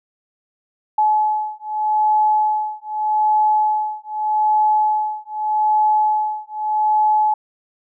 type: beating tone pair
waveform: sine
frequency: 854 / 854.82 Hz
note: G#5 / G#5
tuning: +48 / +50 cents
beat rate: 0.82 Hz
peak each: -18 dBFS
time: 0.98-7.34 s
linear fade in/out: 5 ms
effects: none